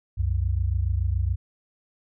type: tone pair together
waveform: sine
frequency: 65.41 / 92.5 Hz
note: C2 / F#2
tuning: 0 / 0 cents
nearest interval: tritone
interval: 600 cents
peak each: -24 dBFS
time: 0.17-1.36 s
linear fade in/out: 20 ms
effects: none